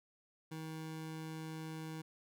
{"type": "tone", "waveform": "25% pulse", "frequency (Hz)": 158.8, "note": "D#3", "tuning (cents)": 36, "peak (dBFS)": -39, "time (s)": [0.51, 2.02], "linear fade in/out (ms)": 10, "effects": []}